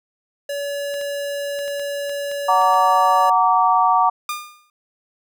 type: tone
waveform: square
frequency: 569 Hz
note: C#5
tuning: 45 cents sharp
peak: -24 dBFS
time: 0.49-3.3 s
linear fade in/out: 5 ms
type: clicks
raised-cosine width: 0.2 ms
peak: -22 dBFS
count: 9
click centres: 0.941 / 1.013 / 1.59 / 1.68 / 1.796 / 2.095 / 2.315 / 2.617 / 2.741 s
type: chord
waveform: sine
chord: Gb augmented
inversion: none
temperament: just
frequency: 740 / 925 / 1156.2 Hz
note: Gb5 / Bb5 / D6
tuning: 0 / -14 / -27 cents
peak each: -17 dBFS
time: 2.48-4.1 s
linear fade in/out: 10 ms
type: tone with exponential decay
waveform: sawtooth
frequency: 1209 Hz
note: D6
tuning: 50 cents sharp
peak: -17 dBFS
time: 4.29-4.7 s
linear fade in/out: 2 ms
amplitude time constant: 88 ms
effects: none